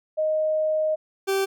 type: tone pair in turn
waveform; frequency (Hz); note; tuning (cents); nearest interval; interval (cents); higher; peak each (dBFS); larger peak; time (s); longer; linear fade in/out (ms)
sine / 40% pulse; 622.3 / 389; D#5 / G4; 0 / -13; minor sixth; 813; first; -20; neither; 0.17-0.96 / 1.27-1.46; first; 20
effects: none